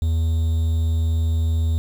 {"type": "tone with quantisation", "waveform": "triangle", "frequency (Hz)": 81.2, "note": "E2", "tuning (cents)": -26, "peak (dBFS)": -15, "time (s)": [0.02, 1.78], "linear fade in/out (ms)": 0, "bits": 7, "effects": []}